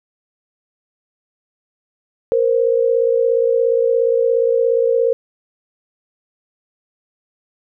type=tone pair together; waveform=sine; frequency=466.2 / 523.3 Hz; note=A#4 / C5; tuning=0 / 0 cents; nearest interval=major second; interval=200 cents; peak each=-14 / -17 dBFS; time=2.32-5.13 s; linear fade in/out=0 ms; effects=none